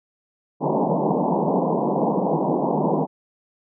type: band-pass noise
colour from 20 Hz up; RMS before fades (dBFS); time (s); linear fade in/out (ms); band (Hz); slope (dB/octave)
pink; -21; 0.6-3.07; 50; 150 to 1000; 96
effects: none